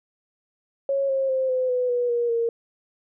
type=tone with pitch steps; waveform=sine; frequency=550 / 536.8 / 524 / 511.4 / 499.1 / 487.2 / 475.5 / 464.1 Hz; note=C#5 / C5 / C5 / C5 / B4 / B4 / A#4 / A#4; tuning=-14 / +44 / +2 / -40 / +18 / -24 / +34 / -8 cents; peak=-20 dBFS; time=0.89-2.49 s; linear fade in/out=2 ms; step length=200 ms; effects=none